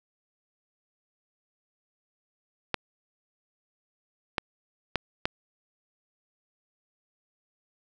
clicks, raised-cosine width 0.3 ms, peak -9 dBFS, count 4, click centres 2.743 / 4.382 / 4.957 / 5.255 s, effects none

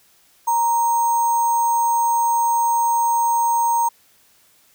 sine tone with sample-and-hold, 935 Hz, A#5, 5 cents sharp, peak -15 dBFS, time 0.47-3.89 s, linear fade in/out 10 ms, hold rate 7350 Hz, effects white hiss -56 dBFS RMS until 4.74 s

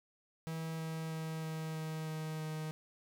45% pulse tone with pitch steps, 161.6 / 160.67 / 159.74 / 158.82 / 157.91 / 157 / 156.1 Hz, E3 / E3 / D#3 / D#3 / D#3 / D#3 / D#3, -34 / -44 / +46 / +36 / +26 / +16 / +6 cents, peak -38 dBFS, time 0.47-2.71 s, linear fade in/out 0 ms, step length 320 ms, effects none

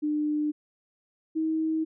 sine tone pair in turn, 300.1 / 317.9 Hz, D4 / D#4, +38 / +37 cents, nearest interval minor second, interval 99 cents, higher second, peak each -24 dBFS, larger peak neither, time 0.02-0.52 / 1.35-1.85 s, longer neither, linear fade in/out 20 ms, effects none

